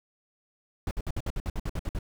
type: noise bursts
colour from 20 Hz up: brown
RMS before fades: -30 dBFS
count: 12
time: 0.87-1.989 s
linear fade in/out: 2 ms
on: 41 ms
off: 57 ms
effects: none